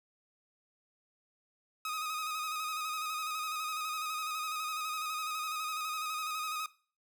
sawtooth tone with vibrato, 1254 Hz, D#6, 13 cents sharp, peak -31 dBFS, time 1.85-6.66 s, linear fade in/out 2 ms, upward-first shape square, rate 12 Hz, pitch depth 31 cents each way, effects noise-tail reverb RT60 0.4 s tail -19 dB re dry

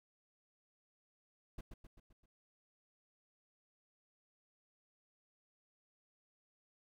brown noise with echo, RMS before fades -45 dBFS, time 1.58-1.61 s, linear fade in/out 5 ms, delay 130 ms, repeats 5, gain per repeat -5 dB, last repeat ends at 2.26 s, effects none

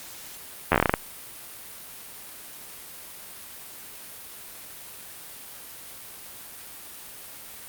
slowing click train, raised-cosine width 0.5 ms, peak -3 dBFS, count 10, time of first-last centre 0.72-0.939 s, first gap 11 ms, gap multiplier 1.19, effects white hiss -42 dBFS RMS until 7.68 s + Opus 48 kbps

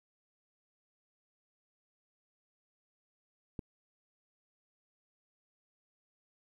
click, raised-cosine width 3 ms, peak -26 dBFS, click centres 3.592 s, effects 11-bit

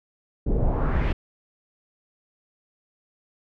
brown noise with low-pass filter sweep, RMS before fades -22 dBFS, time 0.46-1.13 s, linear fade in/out 10 ms, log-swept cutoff 390 to 2900 Hz, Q 1.8, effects none

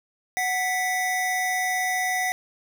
square tone pair together, 740 / 1975.5 Hz, F#5 / B6, 0 / 0 cents, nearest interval octave + perfect fourth, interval 1700 cents, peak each -27 / -26 dBFS, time 0.37-2.32 s, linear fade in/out 0 ms, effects none

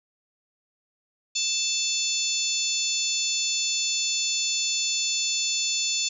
harmonic tone, 880 Hz, A5, in tune, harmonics 3 / 4 / 5 / 6 / 7 / 8, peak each -32 / -30 / -30 / -33 / -32 / -29 dBFS, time 1.35-6.09 s, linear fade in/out 10 ms, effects none

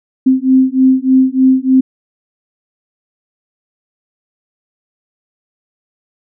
sine beating tone pair, 259.6 / 262.9 Hz, C4 / C4, -13 / +8 cents, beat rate 3.3 Hz, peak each -10 dBFS, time 0.26-1.81 s, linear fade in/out 10 ms, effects none

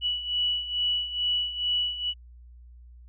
sine beating tone pair, 2945 / 2947.3 Hz, F#7 / F#7, -9 / -7 cents, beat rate 2.3 Hz, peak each -31 / -26 dBFS, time 0.01-2.14 s, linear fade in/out 50 ms, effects added 60 Hz sine -46 dBFS peak until 3.08 s

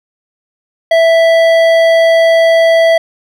sine tone with hard clipping, 659.3 Hz, E5, in tune, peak -7 dBFS, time 0.91-2.98 s, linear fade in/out 5 ms, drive 11 dB, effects none

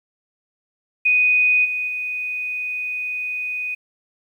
sine tone with level steps, 2489 Hz, D#7, in tune, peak -13 / -21 / -23 dBFS, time 1.05-3.75 s, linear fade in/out 10 ms, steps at 1.64 / 1.87 s, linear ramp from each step 20 ms, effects 9-bit

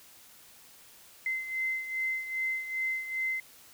sine beating tone pair, 2065 / 2067.5 Hz, C7 / C7, -23 / -21 cents, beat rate 2.5 Hz, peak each -31 / -37 dBFS, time 1.26-3.4 s, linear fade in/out 2 ms, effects white hiss -55 dBFS RMS until 3.73 s

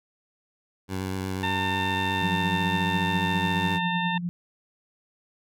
15% pulse tone with vibrato, 94.5 Hz, F#2, 37 cents sharp, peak -22 dBFS, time 0.88-3.8 s, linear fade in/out 50 ms, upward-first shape triangle, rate 8.2 Hz, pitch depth 26 cents each way
harmonic tone, 900 Hz, A5, 39 cents sharp, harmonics 1 / 2 / 3 / 4, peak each -28 / -31 / -33 / -34 dBFS, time 1.43-4.18 s, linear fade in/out 5 ms
sine tone with tremolo, 174.61 Hz, F3, in tune, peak -24 dBFS, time 2.22-4.29 s, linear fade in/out 0 ms, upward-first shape triangle, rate 9.9 Hz, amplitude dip 65%
effects none

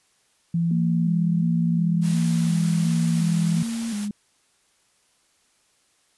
sine tone with pitch glide, 168.4 to 166.18 Hz, E3 to E3, +37 to +14 cents, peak -19 dBFS, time 0.54-3.63 s, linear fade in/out 5 ms, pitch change -23 cents, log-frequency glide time 1.7-2.74 s
sine tone with vibrato, 217.6 Hz, A3, 19 cents flat, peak -25 dBFS, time 0.71-4.11 s, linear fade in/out 2 ms, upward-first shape square, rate 1.4 Hz, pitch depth 92 cents each way
white noise, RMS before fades -36 dBFS, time 2.01-4.09 s, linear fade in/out 50 ms
effects white hiss -64 dBFS RMS until 6.17 s + resampled to 24000 Hz

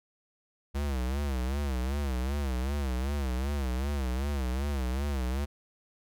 square tone with vibrato, 67.2 Hz, C2, 47 cents sharp, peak -29 dBFS, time 0.74-5.46 s, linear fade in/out 20 ms, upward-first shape sine, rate 2.6 Hz, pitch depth 140 cents each way, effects none

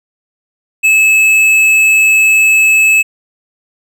triangle tone with tanh clipping, 2599 Hz, E7, 25 cents flat, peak -7 dBFS, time 0.83-3.03 s, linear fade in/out 20 ms, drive 14 dB, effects none

